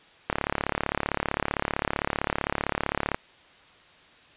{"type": "click train", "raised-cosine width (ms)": 0.5, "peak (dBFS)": -9, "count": 102, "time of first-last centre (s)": [0.3, 3.145], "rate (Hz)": 35.5, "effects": ["white hiss -54 dBFS RMS until 4.36 s", "resampled to 8000 Hz"]}